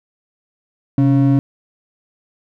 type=ring-modulated tone; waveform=triangle; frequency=205 Hz; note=G#3; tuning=22 cents flat; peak=-5 dBFS; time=0.98-1.39 s; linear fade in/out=0 ms; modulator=74.2 Hz; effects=none